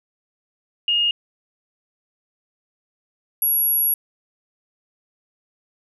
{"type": "tone pair in turn", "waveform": "sine", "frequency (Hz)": [2849, 11321], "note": ["F7", "F9"], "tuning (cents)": [34, 22], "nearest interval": "2 octaves", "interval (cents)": 2388, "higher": "second", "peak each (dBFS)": [-16, -16], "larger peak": "neither", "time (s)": [[0.88, 1.11], [3.42, 3.94]], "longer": "second", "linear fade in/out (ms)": 2, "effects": []}